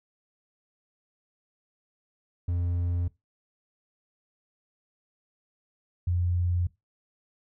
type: tone pair in turn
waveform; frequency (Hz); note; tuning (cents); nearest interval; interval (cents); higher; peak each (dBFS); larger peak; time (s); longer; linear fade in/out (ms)
triangle / sine; 87.31 / 88.12; F2 / F2; 0 / +16; unison; 16; second; -23; neither; 2.48-3.08 / 6.07-6.67; neither; 5
effects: noise-tail reverb RT60 0.2 s tail -20 dB re dry